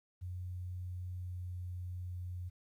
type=tone with pitch glide; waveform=sine; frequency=90.3 to 89.57 Hz; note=F#2 to F2; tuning=-42 to +44 cents; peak=-39 dBFS; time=0.21-2.5 s; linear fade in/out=20 ms; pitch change=-14 cents; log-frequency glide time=1.05-2.3 s; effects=12-bit